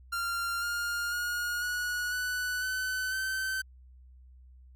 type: tone with pitch steps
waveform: 45% pulse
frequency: 1387 / 1411.2 / 1435.9 / 1461 / 1486.5 / 1512.5 / 1539 Hz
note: F6 / F6 / F6 / F#6 / F#6 / F#6 / G6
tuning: -12 / +18 / +48 / -22 / +8 / +38 / -32 cents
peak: -30 dBFS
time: 0.12-3.62 s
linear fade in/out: 10 ms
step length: 500 ms
effects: added 63 Hz sine -51 dBFS peak until 4.75 s

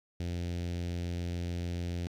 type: tone with notch filter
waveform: sawtooth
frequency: 87 Hz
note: F2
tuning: 6 cents flat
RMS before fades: -35 dBFS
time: 0.2-2.07 s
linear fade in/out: 0 ms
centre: 1100 Hz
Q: 0.56
effects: low-pass 6000 Hz 12 dB/octave + 11-bit

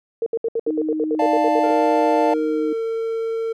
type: tone bursts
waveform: sine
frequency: 457.2 Hz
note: A#4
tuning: 34 cents flat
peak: -18 dBFS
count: 14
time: 0.22-1.706 s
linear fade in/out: 2 ms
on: 43 ms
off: 68 ms
type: tone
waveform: sine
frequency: 311.1 Hz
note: D#4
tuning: in tune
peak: -21 dBFS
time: 0.67-2.73 s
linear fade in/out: 5 ms
type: chord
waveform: triangle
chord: D minor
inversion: none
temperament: equal with one note detuned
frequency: 590.4 / 698.5 / 880 Hz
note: D5 / F5 / A5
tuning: +9 / 0 / 0 cents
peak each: -19 dBFS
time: 1.19-2.34 s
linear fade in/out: 5 ms
type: tone with pitch glide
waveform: triangle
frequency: 465 to 452.8 Hz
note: A#4 to A4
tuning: -4 to +50 cents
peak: -19 dBFS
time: 1.63-3.53 s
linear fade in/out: 10 ms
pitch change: -46 cents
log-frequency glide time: 2.35-2.74 s
effects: none

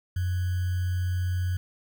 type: tone with sample-and-hold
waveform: sine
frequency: 90 Hz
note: F#2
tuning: 47 cents flat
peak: -24 dBFS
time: 0.16-1.57 s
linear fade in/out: 5 ms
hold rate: 1575 Hz
effects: none

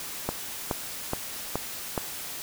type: click train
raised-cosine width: 1 ms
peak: -12 dBFS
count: 5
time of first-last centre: 0.29-1.978 s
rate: 2.37 Hz
effects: white hiss -37 dBFS RMS until 2.42 s

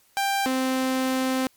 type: tone pair in turn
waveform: sawtooth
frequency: 790 / 260.5 Hz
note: G5 / C4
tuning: +13 / -7 cents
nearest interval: octave + perfect fifth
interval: 1920 cents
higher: first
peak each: -18 dBFS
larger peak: neither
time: 0.17-0.46 / 0.46-1.47 s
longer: second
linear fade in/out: 0 ms
effects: white hiss -61 dBFS RMS until 1.56 s + MP3 96 kbps

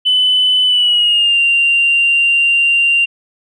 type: tone with pitch glide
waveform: sine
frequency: 3010 to 2776 Hz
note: F#7 to F7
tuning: +29 to -11 cents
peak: -8 dBFS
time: 0.05-3.06 s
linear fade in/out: 20 ms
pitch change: -140 cents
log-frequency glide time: 0.64-1.4 s
effects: tanh soft clip ceiling -4 dBFS

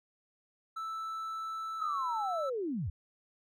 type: tone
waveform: triangle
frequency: 1318.5 Hz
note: E6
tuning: in tune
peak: -34 dBFS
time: 0.76-2.5 s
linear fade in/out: 10 ms
type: linear sweep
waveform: sine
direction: down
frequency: 1300 to 65.41 Hz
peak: -32 dBFS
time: 1.8-2.9 s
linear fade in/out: 5 ms
effects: none

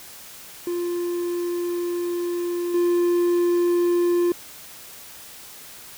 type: tone with level steps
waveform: triangle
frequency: 349.2 Hz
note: F4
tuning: in tune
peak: -21 / -15 dBFS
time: 0.67-4.32 s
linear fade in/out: 2 ms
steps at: 2.74 s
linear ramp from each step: 5 ms
effects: white hiss -42 dBFS RMS until 5.97 s

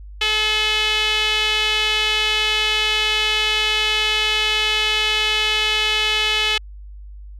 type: tone with band-pass filter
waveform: sawtooth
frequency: 429.3 Hz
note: A4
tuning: 43 cents flat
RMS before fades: -19 dBFS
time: 0.21-6.58 s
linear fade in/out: 5 ms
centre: 3000 Hz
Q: 3.3
effects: added 50 Hz sine -34 dBFS peak until 7.39 s

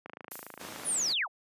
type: click train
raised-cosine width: 0.5 ms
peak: -27 dBFS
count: 22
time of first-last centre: 0.06-0.835 s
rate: 27.1 Hz
type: noise with exponential decay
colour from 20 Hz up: violet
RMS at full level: -37 dBFS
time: 0.31-0.87 s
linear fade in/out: 5 ms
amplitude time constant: 120 ms
type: noise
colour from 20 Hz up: pink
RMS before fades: -42 dBFS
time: 0.59-1.14 s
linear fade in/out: 20 ms
type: linear sweep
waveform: sine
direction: down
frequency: 10548 to 570 Hz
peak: -27 dBFS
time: 0.84-1.28 s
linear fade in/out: 50 ms
effects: high-pass 200 Hz 12 dB/octave + resampled to 32000 Hz

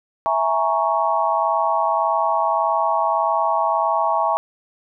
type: chord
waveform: sine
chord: A# half-diminished seventh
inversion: second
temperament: equal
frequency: 659.3 / 830.6 / 932.3 / 1108.7 Hz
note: E5 / G#5 / A#5 / C#6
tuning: 0 / 0 / 0 / 0 cents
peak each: -22 dBFS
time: 0.26-4.37 s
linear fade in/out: 0 ms
effects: none

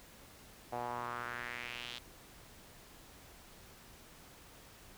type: tone with band-pass filter sweep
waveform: sawtooth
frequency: 120.9 Hz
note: B2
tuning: 36 cents flat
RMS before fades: -42 dBFS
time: 0.72-1.99 s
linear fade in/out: 10 ms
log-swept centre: 730 to 3600 Hz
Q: 3
effects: pink hiss -57 dBFS RMS until 4.97 s

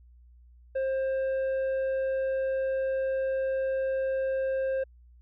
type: tone with tanh clipping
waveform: triangle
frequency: 531 Hz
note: C5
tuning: 25 cents sharp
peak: -27 dBFS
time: 0.75-4.84 s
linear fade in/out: 10 ms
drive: 10 dB
effects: added 60 Hz sine -52 dBFS peak until 5.21 s

